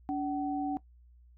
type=tone pair together; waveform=sine; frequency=286.7 / 757.5 Hz; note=D4 / F#5; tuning=-42 / +40 cents; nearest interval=octave + perfect fourth; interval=1682 cents; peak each=-31 / -34 dBFS; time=0.09-0.77 s; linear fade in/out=0 ms; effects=noise-tail reverb RT60 0.1 s tail -18 dB re dry + added 60 Hz sine -55 dBFS peak until 1.37 s